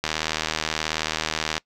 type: click train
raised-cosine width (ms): 0.2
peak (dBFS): -6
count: 122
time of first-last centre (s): 0.04-1.579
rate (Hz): 78.6
effects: noise-tail reverb RT60 0.1 s tail -23 dB re dry